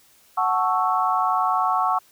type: chord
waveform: sine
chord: F# minor seventh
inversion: none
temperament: equal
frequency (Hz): 740 / 880 / 1108.7 / 1318.5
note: F#5 / A5 / C#6 / E6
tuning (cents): 0 / 0 / 0 / 0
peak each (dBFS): -23 / -26 / -22 / -26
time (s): 0.37-1.99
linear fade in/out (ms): 10
effects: white hiss -56 dBFS RMS until 2.11 s